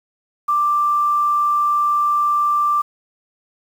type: tone with quantisation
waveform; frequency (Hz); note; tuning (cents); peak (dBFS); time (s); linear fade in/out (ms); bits
sine; 1179; D6; +6; -14; 0.48-2.82; 10; 7
effects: none